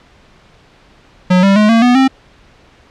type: tone with pitch steps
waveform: square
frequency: 182.2 / 196.41 / 211.7 / 228.2 / 246 / 265.2 Hz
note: F#3 / G3 / G#3 / A#3 / B3 / C4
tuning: -26 / +4 / +33 / -37 / -7 / +23 cents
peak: -7 dBFS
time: 1.3-2.08 s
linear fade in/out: 10 ms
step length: 130 ms
effects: pink hiss -46 dBFS RMS until 2.9 s + low-pass 4000 Hz 12 dB/octave